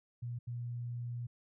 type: tone bursts at uneven times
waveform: sine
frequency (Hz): 120.2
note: B2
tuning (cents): -46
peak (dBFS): -37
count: 2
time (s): 0.22-0.39 / 0.47-1.27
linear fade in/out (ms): 10
effects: none